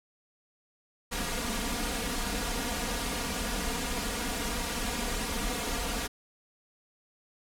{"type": "noise with comb filter", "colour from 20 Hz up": "pink", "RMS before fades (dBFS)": -32, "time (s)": [1.11, 6.08], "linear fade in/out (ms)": 20, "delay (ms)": 4.2, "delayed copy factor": 0.9, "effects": ["low-pass 12000 Hz 12 dB/octave"]}